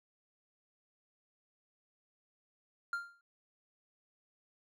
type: tone with exponential decay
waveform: triangle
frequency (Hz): 1395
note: F6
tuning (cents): -2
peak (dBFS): -29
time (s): 2.93-3.21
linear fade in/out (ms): 2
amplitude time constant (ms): 59
effects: none